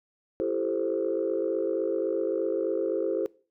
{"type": "chord", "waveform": "sine", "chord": "A minor seventh", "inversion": "second", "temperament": "equal with one note detuned", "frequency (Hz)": [336.4, 392, 440, 523.3], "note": ["E4", "G4", "A4", "C5"], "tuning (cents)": [35, 0, 0, 0], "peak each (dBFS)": -30, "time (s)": [0.4, 3.26], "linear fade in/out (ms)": 0, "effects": ["noise-tail reverb RT60 0.4 s tail -22 dB re dry", "tanh soft clip ceiling -17 dBFS"]}